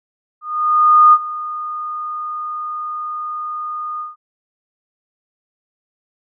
sine tone with ADSR envelope, 1226 Hz, D#6, 26 cents flat, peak -4 dBFS, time 0.41-4.16 s, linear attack 720 ms, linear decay 48 ms, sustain -18 dB, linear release 160 ms, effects none

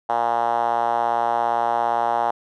5% pulse tone with band-pass filter, 117.5 Hz, A#2, 14 cents sharp, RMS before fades -21 dBFS, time 0.09-2.31 s, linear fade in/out 5 ms, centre 790 Hz, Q 3.9, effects none

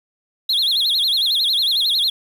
triangle tone with vibrato, 3729 Hz, A#7, in tune, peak -14 dBFS, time 0.49-2.1 s, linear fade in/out 5 ms, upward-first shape sine, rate 11 Hz, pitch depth 240 cents each way, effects 7-bit

